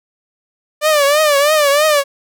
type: tone with vibrato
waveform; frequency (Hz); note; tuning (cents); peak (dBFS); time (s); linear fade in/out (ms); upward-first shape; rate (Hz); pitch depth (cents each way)
sawtooth; 590; D5; +8; -6; 0.81-2.04; 50; triangle; 3.1; 120
effects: none